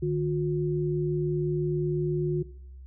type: tone pair together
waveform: sine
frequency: 150.94 / 359 Hz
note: D3 / F4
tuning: +48 / +48 cents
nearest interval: octave + minor third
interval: 1500 cents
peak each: -27 dBFS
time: 0.02-2.43 s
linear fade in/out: 10 ms
effects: noise-tail reverb RT60 0.7 s tail -19 dB re dry + added 65 Hz sine -42 dBFS peak until 2.86 s